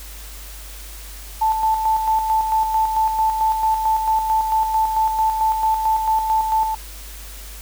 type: tone with tremolo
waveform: sine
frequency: 880 Hz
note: A5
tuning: in tune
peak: -14 dBFS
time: 1.41-6.75 s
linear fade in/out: 10 ms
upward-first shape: square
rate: 4.5 Hz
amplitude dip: 45%
effects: added 50 Hz sine -35 dBFS peak until 7.61 s + white hiss -39 dBFS RMS until 7.61 s